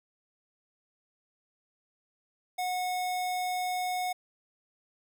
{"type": "tone", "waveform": "square", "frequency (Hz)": 730, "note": "F#5", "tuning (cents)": -24, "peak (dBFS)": -30, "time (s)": [2.58, 4.13], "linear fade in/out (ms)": 10, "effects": []}